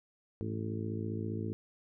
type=harmonic tone with a mistuned harmonic; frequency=55 Hz; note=A1; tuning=in tune; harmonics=2 / 3 / 4 / 5 / 6 / 7 / 8; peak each=-37 / -44 / -40 / -46 / -42 / -46 / -45 dBFS; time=0.41-1.53 s; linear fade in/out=0 ms; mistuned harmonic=2; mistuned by=-79 cents; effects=none